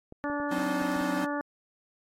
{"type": "clicks", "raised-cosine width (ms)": 2, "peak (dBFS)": -31, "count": 7, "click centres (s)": [0.124, 0.3, 0.401, 0.582, 0.821, 0.963, 1.012]}
{"type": "harmonic tone", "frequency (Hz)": 290, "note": "D4", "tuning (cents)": -22, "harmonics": [1, 2, 3, 4, 5, 6], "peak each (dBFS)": [-32, -35, -37, -38, -39, -40], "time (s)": [0.24, 1.41], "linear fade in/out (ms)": 0}
{"type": "chord", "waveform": "45% pulse", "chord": "C diminished", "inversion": "second", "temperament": "equal", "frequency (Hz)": [185, 261.6, 311.1], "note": ["Gb3", "C4", "Eb4"], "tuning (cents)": [0, 0, 0], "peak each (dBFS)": [-36, -33, -36], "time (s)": [0.51, 1.25], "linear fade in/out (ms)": 5}
{"effects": ["AAC 48 kbps"]}